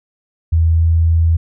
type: tone with pitch glide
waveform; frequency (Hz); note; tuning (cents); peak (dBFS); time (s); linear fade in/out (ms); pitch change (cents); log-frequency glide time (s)
sine; 81.8 to 82.42; E2 to E2; -13 to 0; -9; 0.52-1.37; 10; +13; 0.76-0.82
effects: none